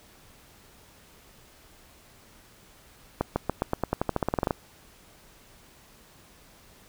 accelerating click train, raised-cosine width 1 ms, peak -10 dBFS, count 17, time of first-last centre 3.21-4.508 s, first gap 150 ms, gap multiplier 0.91, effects pink hiss -55 dBFS RMS until 6.88 s

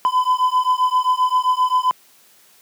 triangle beating tone pair, 1007 / 1014.6 Hz, B5 / B5, +33 / +46 cents, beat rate 7.6 Hz, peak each -16 dBFS, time 0.05-1.91 s, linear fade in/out 0 ms, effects white hiss -52 dBFS RMS until 2.61 s + high-pass 150 Hz 12 dB/octave

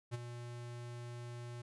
square tone with ADSR envelope, 120.1 Hz, B2, 48 cents flat, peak -36 dBFS, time 0.11-1.62 s, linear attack 33 ms, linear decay 22 ms, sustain -9 dB, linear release 8 ms, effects resampled to 24000 Hz

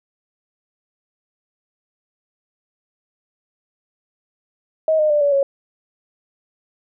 sine tone with pitch steps, 633 / 612.1 / 592 / 572.5 / 553.6 Hz, D#5 / D#5 / D5 / D5 / C#5, +30 / -28 / +14 / -44 / -2 cents, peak -13 dBFS, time 4.88-5.43 s, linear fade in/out 2 ms, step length 110 ms, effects none

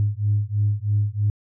sine beating tone pair, 102.3 / 105.4 Hz, G#2 / G#2, -26 / +26 cents, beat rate 3.1 Hz, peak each -21 dBFS, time 0-1.3 s, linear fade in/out 0 ms, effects tanh soft clip ceiling -11 dBFS

